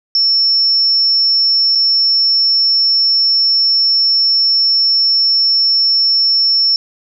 sine tone with dropouts, 5400 Hz, E8, 41 cents sharp, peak -9 dBFS, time 0.15-6.76 s, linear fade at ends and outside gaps 1 ms, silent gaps 1.751-1.755 s, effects none

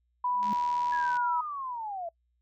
sine tone with pitch glide, 987.8 to 974.2 Hz, B5 to B5, 0 to -24 cents, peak -26 dBFS, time 0.24-1.41 s, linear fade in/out 5 ms, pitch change -24 cents, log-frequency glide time 0.34-0.54 s
sine tone with exponential growth, 207.7 Hz, G#3, in tune, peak -30 dBFS, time 0.3-0.53 s, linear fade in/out 0 ms, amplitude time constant 49 ms
click train, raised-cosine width 0.2 ms, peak -28 dBFS, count 58, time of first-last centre 0.43-1.169 s, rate 77.1 Hz
sine linear sweep, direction down, 1693 to 655 Hz, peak -33 dBFS, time 0.92-2.09 s, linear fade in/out 5 ms
effects noise-tail reverb RT60 0.1 s tail -25 dB re dry + added 60 Hz sine -70 dBFS peak until 2.41 s

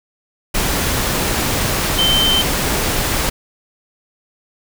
sine tone in noise, 3099 Hz, G7, 21 cents flat, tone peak -13 dBFS, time 1.98-2.42 s, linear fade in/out 10 ms, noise pink, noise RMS -18 dBFS, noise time 0.54-3.3 s, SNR +2 dB, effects none

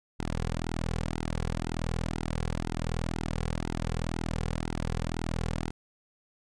sawtooth tone with flanger, 40.89 Hz, E1, 13 cents flat, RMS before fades -32 dBFS, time 0.19-5.71 s, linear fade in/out 10 ms, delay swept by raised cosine 1.7 to 3.3 ms, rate 2 Hz, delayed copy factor -0.85, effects resampled to 22050 Hz

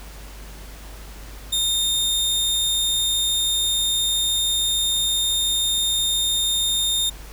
sawtooth tone, 3653 Hz, A#7, 36 cents flat, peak -16 dBFS, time 1.52-7.1 s, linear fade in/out 10 ms, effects added 50 Hz sine -37 dBFS peak until 7.32 s + pink hiss -43 dBFS RMS until 7.32 s

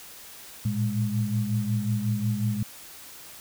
sine tone cluster, 111.3 / 116.8 / 205.9 Hz, A2 / A#2 / G#3, +20 / +4 / -15 cents, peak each -28 dBFS, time 0.65-2.63 s, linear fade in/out 5 ms, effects white hiss -45 dBFS RMS until 3.4 s

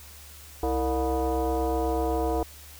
sine tone with frequency modulation, 196 Hz, G3, in tune, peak -23 dBFS, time 0.63-2.43 s, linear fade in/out 2 ms, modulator 261 Hz, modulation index 2.5, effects added 73 Hz sine -48 dBFS peak until 2.79 s + white hiss -48 dBFS RMS until 2.79 s

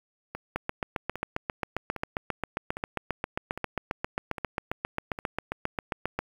two click trains, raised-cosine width 0.5 ms, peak -20 / -13 dBFS, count 7 / 43, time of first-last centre 0.35-5.189 / 0.56-6.19 s, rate 1.24 / 7.46 Hz, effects 7-bit

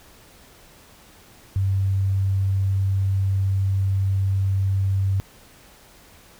sine tone, 96.9 Hz, G2, 20 cents flat, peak -18 dBFS, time 1.56-5.2 s, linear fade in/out 0 ms, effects pink hiss -50 dBFS RMS until 6.39 s

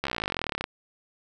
slowing click train, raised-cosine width 0.3 ms, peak -12 dBFS, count 29, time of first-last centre 0.04-0.641 s, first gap 14 ms, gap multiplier 1.03, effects none

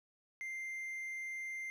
triangle tone, 2093 Hz, C7, in tune, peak -38 dBFS, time 0.41-1.7 s, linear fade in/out 0 ms, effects none

